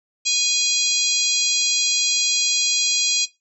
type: harmonic tone with a mistuned harmonic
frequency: 823 Hz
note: G#5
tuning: 16 cents flat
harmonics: 3 / 4 / 5 / 6 / 7 / 8 / 9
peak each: -25 / -25 / -25 / -25 / -25 / -25 / -25 dBFS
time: 0.25-3.26 s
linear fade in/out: 20 ms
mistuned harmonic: 6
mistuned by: -53 cents
effects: noise-tail reverb RT60 0.2 s tail -18 dB re dry